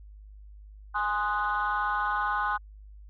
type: chord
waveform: sine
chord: Ab dominant seventh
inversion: none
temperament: equal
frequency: 830.6 / 1046.5 / 1244.5 / 1480 Hz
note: Ab5 / C6 / Eb6 / Gb6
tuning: 0 / 0 / 0 / 0 cents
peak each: -30 dBFS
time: 0.94-2.58 s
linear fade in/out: 20 ms
effects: tanh soft clip ceiling -19 dBFS + added 51 Hz sine -45 dBFS peak until 3.09 s